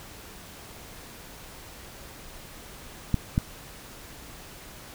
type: clicks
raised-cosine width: 5 ms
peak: -9 dBFS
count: 2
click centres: 3.143 / 3.379 s
effects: pink hiss -45 dBFS RMS until 4.94 s